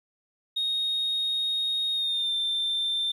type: tone with pitch glide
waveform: sine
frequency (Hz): 3729 to 3573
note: A#7 to A7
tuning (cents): 0 to +26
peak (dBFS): -23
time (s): 0.56-3.12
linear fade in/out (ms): 10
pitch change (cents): -74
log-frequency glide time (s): 1.93-2.34
effects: tanh soft clip ceiling -22 dBFS + 10-bit